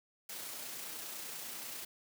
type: noise with amplitude modulation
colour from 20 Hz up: white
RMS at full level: -43 dBFS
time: 0.29-1.85 s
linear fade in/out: 5 ms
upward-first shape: sine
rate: 30.1 Hz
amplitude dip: 25%
effects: high-pass 150 Hz 12 dB/octave